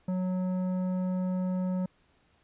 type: tone with tanh clipping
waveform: triangle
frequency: 184 Hz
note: F#3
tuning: 9 cents flat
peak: -29 dBFS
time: 0.08-1.86 s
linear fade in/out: 5 ms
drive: 15 dB
effects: pink hiss -67 dBFS RMS until 2.43 s + resampled to 8000 Hz